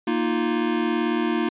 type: chord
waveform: square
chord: Bb suspended fourth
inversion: none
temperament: equal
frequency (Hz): 233.1 / 311.1 / 349.2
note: Bb3 / Eb4 / F4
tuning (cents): 0 / 0 / 0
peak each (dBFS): -26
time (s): 0.07-1.49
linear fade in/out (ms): 5
effects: resampled to 8000 Hz

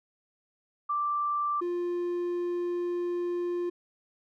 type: tone pair in turn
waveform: sine / triangle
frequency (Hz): 1175 / 350.8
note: D6 / F4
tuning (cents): +1 / +8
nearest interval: octave + major sixth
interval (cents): 2093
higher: first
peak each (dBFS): -26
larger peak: neither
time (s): 0.89-1.61 / 1.61-3.7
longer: second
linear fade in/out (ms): 10
effects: none

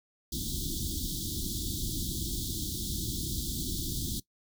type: band-stop noise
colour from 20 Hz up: pink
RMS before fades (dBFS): -34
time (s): 0.32-4.2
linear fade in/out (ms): 5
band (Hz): 360 to 3300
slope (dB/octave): 96
effects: noise-tail reverb RT60 0.1 s tail -19 dB re dry

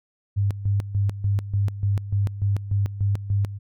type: tone with tremolo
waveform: sine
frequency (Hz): 100.3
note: G2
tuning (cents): +40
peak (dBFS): -18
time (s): 0.36-3.59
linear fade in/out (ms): 20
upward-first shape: square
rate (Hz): 3.4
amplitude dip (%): 75
effects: none

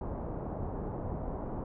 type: low-pass noise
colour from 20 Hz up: pink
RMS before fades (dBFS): -37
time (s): 0.01-1.64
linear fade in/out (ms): 2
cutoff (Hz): 910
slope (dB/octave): 24
effects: none

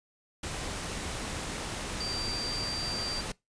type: tone in noise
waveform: sine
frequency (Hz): 4704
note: D8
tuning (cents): +2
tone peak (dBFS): -33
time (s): 2-3.21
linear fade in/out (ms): 5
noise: pink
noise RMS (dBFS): -36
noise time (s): 0.43-3.32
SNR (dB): 0
effects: noise-tail reverb RT60 0.2 s tail -23 dB re dry + resampled to 22050 Hz

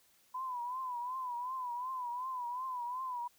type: tone with vibrato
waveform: sine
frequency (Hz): 1000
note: B5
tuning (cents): +21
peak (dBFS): -36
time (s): 0.34-3.28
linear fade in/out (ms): 10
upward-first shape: triangle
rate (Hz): 2.7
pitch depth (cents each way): 100
effects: white hiss -68 dBFS RMS until 3.38 s

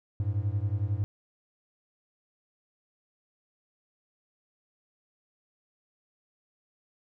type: beating tone pair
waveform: triangle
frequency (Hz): 97 / 108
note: G2 / A2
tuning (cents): -18 / -32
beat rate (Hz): 11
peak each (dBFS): -27 / -28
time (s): 0.2-1.04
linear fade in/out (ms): 0
effects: none

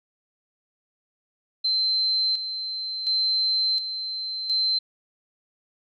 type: tone with tremolo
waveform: sine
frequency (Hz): 4100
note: C8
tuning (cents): -36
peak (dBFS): -20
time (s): 1.64-4.79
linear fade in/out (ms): 10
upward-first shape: square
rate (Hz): 0.7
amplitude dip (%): 60
effects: none

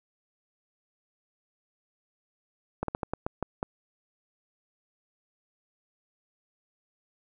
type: slowing click train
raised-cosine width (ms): 1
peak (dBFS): -15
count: 8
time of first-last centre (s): 2.83-3.629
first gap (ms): 53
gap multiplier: 1.25
effects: none

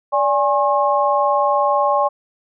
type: tone cluster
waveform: sine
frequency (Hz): 581 / 823 / 1079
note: D5 / G#5 / C#6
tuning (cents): -19 / -16 / -47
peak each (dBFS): -18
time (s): 0.12-2.09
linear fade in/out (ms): 20
effects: none

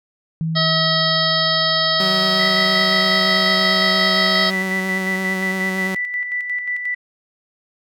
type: tone with exponential decay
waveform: sine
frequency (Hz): 161.6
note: E3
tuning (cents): -34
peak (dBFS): -18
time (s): 0.41-4.83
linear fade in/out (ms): 0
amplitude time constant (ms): 960
type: harmonic tone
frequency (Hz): 641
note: E5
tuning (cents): -49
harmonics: 1 / 2 / 3 / 5 / 6 / 7 / 8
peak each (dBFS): -23 / -23 / -23 / -23 / -23 / -23 / -23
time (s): 0.55-4.51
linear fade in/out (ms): 20
type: tone with vibrato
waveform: sawtooth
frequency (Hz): 188.7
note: F#3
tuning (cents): +34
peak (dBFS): -18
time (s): 2-5.95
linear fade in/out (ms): 2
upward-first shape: sine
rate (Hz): 8.8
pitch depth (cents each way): 17
type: tone with tremolo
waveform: sine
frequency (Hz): 1975.5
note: B6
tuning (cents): 0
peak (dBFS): -19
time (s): 2.39-6.95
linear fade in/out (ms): 10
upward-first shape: square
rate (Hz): 5.6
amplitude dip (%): 45
effects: none

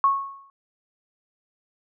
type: tone with exponential decay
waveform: sine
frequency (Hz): 1100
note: C#6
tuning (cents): -14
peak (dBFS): -13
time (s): 0.04-0.5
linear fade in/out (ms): 1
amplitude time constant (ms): 100
effects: none

